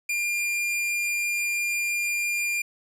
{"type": "tone", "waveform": "45% pulse", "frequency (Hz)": 2401, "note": "D7", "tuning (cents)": 38, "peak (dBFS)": -24, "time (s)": [0.09, 2.62], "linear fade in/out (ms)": 5, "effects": ["resampled to 32000 Hz"]}